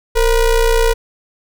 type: ring-modulated tone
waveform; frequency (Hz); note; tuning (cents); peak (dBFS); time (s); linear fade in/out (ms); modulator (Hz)
square; 243.9; B3; -21; -8; 0.15-0.94; 20; 214
effects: none